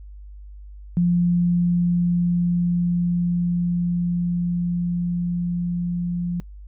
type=tone with level ramp; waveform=sine; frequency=174.7 Hz; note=F3; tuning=1 cent sharp; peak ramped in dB=-15 to -22 dBFS; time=0.97-6.4 s; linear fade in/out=0 ms; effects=noise-tail reverb RT60 0.1 s tail -24 dB re dry + added 50 Hz sine -37 dBFS peak until 6.67 s